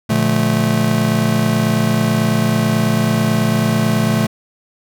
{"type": "chord", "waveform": "square", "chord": "Bb major seventh", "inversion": "none", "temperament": "just", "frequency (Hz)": [116.54, 145.68, 174.81, 218.5], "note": ["Bb2", "D3", "F3", "A3"], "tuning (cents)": [0, -14, 2, -12], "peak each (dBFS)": [-20, -21, -22, -17], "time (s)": [0.09, 4.27], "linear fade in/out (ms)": 10, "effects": []}